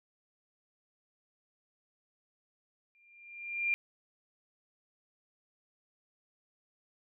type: tone with exponential growth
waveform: sine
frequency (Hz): 2391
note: D7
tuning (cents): +30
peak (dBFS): -25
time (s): 2.95-3.74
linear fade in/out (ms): 0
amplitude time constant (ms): 170
effects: none